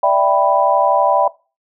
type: chord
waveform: sine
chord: E minor seventh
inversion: third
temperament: equal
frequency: 587.3 / 659.3 / 784 / 987.8 Hz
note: D5 / E5 / G5 / B5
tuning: 0 / 0 / 0 / 0 cents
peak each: -16 dBFS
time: 0.03-1.28 s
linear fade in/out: 5 ms
effects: noise-tail reverb RT60 0.3 s tail -20 dB re dry